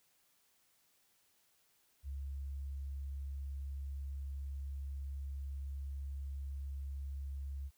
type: tone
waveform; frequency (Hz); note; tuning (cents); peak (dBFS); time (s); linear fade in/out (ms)
sine; 69; C#2; -7; -39; 2.03-7.71; 50
effects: white hiss -73 dBFS RMS until 7.77 s